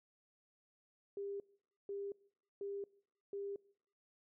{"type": "tone bursts", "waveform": "sine", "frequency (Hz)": 400, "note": "G4", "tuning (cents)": 35, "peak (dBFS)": -40, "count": 4, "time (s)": [1.17, 3.56], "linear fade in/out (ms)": 2, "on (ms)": 230, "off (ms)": 490, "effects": ["noise-tail reverb RT60 0.7 s tail -23 dB re dry"]}